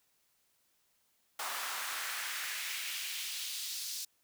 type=noise with high-pass filter sweep; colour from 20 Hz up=pink; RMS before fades=-39 dBFS; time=1.39-4.05 s; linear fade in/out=5 ms; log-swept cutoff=940 to 5000 Hz; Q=1.6; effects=white hiss -74 dBFS RMS until 4.23 s